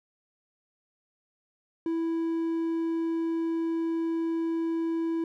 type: tone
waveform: triangle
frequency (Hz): 329.6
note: E4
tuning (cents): 0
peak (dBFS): -24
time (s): 1.86-5.24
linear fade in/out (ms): 2
effects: none